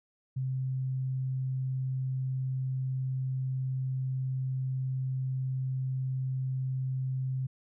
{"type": "tone", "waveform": "sine", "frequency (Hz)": 130.81, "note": "C3", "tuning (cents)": 0, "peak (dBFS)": -29, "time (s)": [0.36, 7.47], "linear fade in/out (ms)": 10, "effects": []}